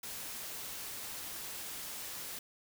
white noise, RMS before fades -43 dBFS, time 0.03-2.39 s, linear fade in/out 5 ms, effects none

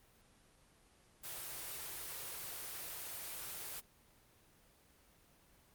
white band-stop noise, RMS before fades -45 dBFS, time 1.23-3.81 s, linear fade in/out 20 ms, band 180 to 300 Hz, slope 96 dB/octave, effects pink hiss -67 dBFS RMS until 5.74 s + Opus 24 kbps

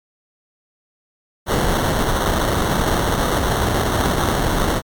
pink noise with sample-and-hold, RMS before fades -18 dBFS, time 1.46-4.82 s, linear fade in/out 50 ms, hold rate 2450 Hz, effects MP3 96 kbps

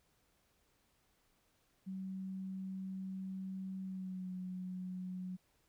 sine tone with pitch glide, 189.8 to 183.65 Hz, F#3 to F#3, +44 to -13 cents, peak -40 dBFS, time 1.86-5.37 s, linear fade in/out 20 ms, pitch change -57 cents, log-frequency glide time 3.82-4.31 s, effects pink hiss -75 dBFS RMS until 5.68 s

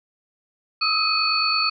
sine tone cluster, 1252 / 1301 / 2506 / 4445 Hz, D#6 / E6 / D#7 / C#8, +10 / -23 / +12 / +4 cents, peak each -26 / -26 / -25 / -21 dBFS, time 0.81-1.7 s, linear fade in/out 10 ms, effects none

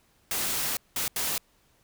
white noise bursts at uneven times, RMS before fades -29 dBFS, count 3, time 0.31-0.77 / 0.96-1.08 / 1.16-1.38 s, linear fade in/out 2 ms, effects pink hiss -65 dBFS RMS until 1.83 s

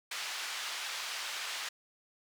white band-pass noise, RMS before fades -39 dBFS, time 0.11-1.69 s, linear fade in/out 5 ms, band 980 to 4500 Hz, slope 12 dB/octave, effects none

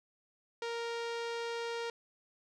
sawtooth tone with low-pass filter, 466.2 Hz, A#4, in tune, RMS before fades -38 dBFS, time 0.62-1.9 s, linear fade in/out 2 ms, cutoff 4800 Hz, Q 1.1, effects none

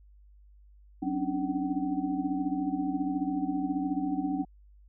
sine tone cluster, 186 / 269.2 / 287.8 / 302.3 / 758 Hz, F#3 / C4 / D4 / D#4 / F#5, +9 / +49 / -35 / -50 / +42 cents, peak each -38 / -33 / -31 / -35 / -38 dBFS, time 1.02-4.45 s, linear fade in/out 10 ms, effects added 50 Hz sine -53 dBFS peak until 4.88 s

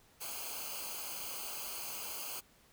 white noise with comb filter, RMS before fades -42 dBFS, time 0.2-2.41 s, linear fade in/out 20 ms, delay 0.54 ms, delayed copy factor -0.85, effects pink hiss -65 dBFS RMS until 2.72 s

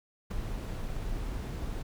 brown noise with ADSR envelope, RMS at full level -31 dBFS, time 0.3-1.83 s, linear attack 13 ms, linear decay 7 ms, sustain -4 dB, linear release 15 ms, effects none

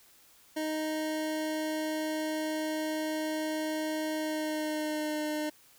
25% pulse tone with pitch glide, 311.1 to 303.8 Hz, D#4 to D#4, 0 to -41 cents, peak -27 dBFS, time 0.56-5.5 s, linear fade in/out 10 ms, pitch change -41 cents, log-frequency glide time 4.15-5.21 s, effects white hiss -60 dBFS RMS until 5.78 s

